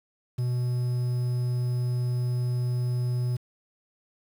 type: tone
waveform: triangle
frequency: 123.47 Hz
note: B2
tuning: in tune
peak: -22 dBFS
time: 0.38-3.37 s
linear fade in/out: 10 ms
effects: 8-bit